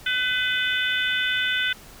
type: harmonic tone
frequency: 503 Hz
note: B4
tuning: 32 cents sharp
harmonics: 3 / 4 / 5 / 6 / 7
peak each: -24 / -30 / -31 / -29 / -28 dBFS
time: 0.06-1.73 s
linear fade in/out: 5 ms
effects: pink hiss -46 dBFS RMS until 2 s